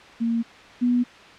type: tone pair in turn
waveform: sine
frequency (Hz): 231 / 244.6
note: A#3 / B3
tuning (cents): -16 / -16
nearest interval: minor second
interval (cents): 100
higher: second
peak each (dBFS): -20 / -17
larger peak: second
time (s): 0.2-0.43 / 0.81-1.04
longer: neither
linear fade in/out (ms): 20
effects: white hiss -45 dBFS RMS until 1.38 s + low-pass 3000 Hz 12 dB/octave